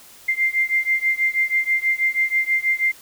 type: beating tone pair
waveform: sine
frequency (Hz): 2093 / 2099.2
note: C7 / C7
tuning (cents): 0 / +5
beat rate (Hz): 6.2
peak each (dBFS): -20 / -21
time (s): 0.28-2.92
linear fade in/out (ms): 10
effects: white hiss -46 dBFS RMS until 3.01 s